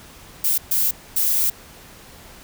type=noise bursts at uneven times; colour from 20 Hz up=violet; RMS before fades=-19 dBFS; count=3; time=0.44-0.58 / 0.71-0.91 / 1.16-1.5 s; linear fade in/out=5 ms; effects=pink hiss -44 dBFS RMS until 2.43 s